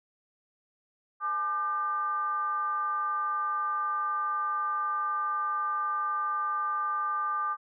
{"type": "tone with frequency modulation", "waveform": "sine", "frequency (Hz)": 1196, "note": "D6", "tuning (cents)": 31, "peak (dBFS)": -27, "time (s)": [1.2, 7.57], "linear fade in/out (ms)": 50, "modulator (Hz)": 347, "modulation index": 0.49, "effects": []}